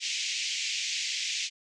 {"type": "band-pass noise", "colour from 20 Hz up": "pink", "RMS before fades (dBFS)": -32, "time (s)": [0, 1.5], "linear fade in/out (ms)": 50, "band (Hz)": [2200, 7100], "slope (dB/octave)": 48, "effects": []}